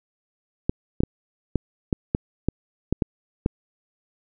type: clicks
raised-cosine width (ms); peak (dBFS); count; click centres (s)
3; -7; 10; 0.695 / 1.005 / 1.035 / 1.557 / 1.928 / 2.149 / 2.486 / 2.926 / 3.022 / 3.461
effects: none